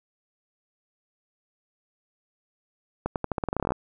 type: accelerating click train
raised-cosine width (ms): 1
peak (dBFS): -12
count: 16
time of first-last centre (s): 3.06-3.721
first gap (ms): 98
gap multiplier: 0.87
effects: none